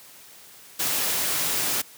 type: noise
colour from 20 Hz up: white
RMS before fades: -25 dBFS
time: 0.79-1.82 s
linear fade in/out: 10 ms
effects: white hiss -48 dBFS RMS until 1.97 s + high-pass 100 Hz 12 dB/octave